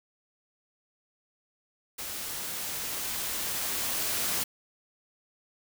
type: noise with level ramp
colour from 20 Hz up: white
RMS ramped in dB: -37 to -29 dBFS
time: 1.98-4.44 s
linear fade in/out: 10 ms
effects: none